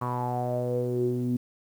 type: tone with low-pass filter sweep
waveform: sawtooth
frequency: 123.47 Hz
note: B2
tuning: in tune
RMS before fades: -28 dBFS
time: 0.01-1.37 s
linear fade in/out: 10 ms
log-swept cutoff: 1100 to 260 Hz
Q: 8
effects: 9-bit